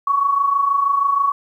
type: tone pair together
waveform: sine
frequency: 1096.7 / 1123 Hz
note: C#6 / C#6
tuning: -19 / +22 cents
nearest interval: unison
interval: 41 cents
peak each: -22 / -15 dBFS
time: 0.07-1.32 s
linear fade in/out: 5 ms
effects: 9-bit

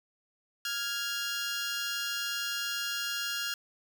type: tone pair together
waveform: 15% pulse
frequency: 1400 / 1657.7 Hz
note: F6 / G#6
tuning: +4 / -4 cents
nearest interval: minor third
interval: 292 cents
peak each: -27 / -29 dBFS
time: 0.65-3.54 s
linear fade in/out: 2 ms
effects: none

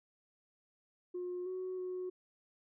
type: tone with pitch steps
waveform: sine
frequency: 358.7 / 370.6 / 366.3 Hz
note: F4 / F#4 / F#4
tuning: +46 / +3 / -17 cents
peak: -36 dBFS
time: 1.14-2.1 s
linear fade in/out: 10 ms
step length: 320 ms
effects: tanh soft clip ceiling -34 dBFS

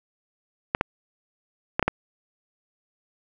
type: clicks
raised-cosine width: 0.5 ms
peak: -5 dBFS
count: 5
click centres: 0.749 / 0.811 / 1.795 / 1.827 / 1.88 s
effects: none

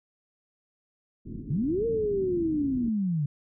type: low-pass noise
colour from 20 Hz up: white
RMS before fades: -38 dBFS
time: 1.25-2.9 s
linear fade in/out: 10 ms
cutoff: 320 Hz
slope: 48 dB/octave
type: linear two-way sweep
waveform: sine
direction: up then down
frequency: 123 to 466.2 to 138.7 Hz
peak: -24 dBFS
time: 1.5-3.26 s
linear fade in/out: 5 ms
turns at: 1.86 s
effects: none

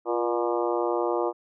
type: harmonic tone with a mistuned harmonic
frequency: 120 Hz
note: B2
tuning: 49 cents flat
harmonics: 3 / 4 / 5 / 6 / 7 / 8 / 9 / 10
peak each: -27 / -29 / -31 / -33 / -34 / -35 / -36 / -37 dBFS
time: 0.05-1.33 s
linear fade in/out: 50 ms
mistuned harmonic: 3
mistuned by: -50 cents
effects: none

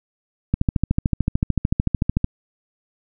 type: click train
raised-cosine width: 5 ms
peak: -5 dBFS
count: 24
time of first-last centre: 0.54-2.244 s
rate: 13.5 Hz
effects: none

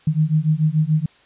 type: beating tone pair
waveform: sine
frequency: 151.9 / 158.8 Hz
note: D#3 / D#3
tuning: -41 / +36 cents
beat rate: 6.9 Hz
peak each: -18 dBFS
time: 0.07-1.06 s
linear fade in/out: 5 ms
effects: white hiss -53 dBFS RMS until 1.25 s + resampled to 8000 Hz

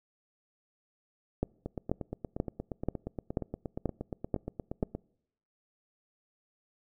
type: two click trains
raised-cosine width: 2 ms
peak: -15 / -22 dBFS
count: 8 / 29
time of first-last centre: 1.43-4.828 / 1.66-4.95 s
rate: 2.06 / 8.51 Hz
effects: noise-tail reverb RT60 0.8 s tail -26 dB re dry

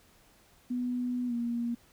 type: tone with pitch glide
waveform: sine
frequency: 247.1 to 236.5 Hz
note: B3 to A#3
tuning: +1 to +25 cents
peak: -29 dBFS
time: 0.7-1.75 s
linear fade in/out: 10 ms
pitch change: -76 cents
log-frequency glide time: 1.27-1.33 s
effects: pink hiss -62 dBFS RMS until 1.92 s

